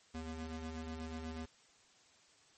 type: ring-modulated tone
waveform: 35% pulse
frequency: 159.6 Hz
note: D#3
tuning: 44 cents sharp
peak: -37 dBFS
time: 0.14-1.46 s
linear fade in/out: 10 ms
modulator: 83.9 Hz
effects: white hiss -66 dBFS RMS until 2.57 s + MP3 32 kbps